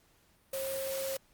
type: tone in noise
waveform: sine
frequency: 538 Hz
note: C5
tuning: 48 cents sharp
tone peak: -34 dBFS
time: 0.53-1.17 s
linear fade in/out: 5 ms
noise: white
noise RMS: -40 dBFS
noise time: 0.53-1.17 s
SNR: +3 dB
effects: pink hiss -67 dBFS RMS until 1.33 s + Opus 48 kbps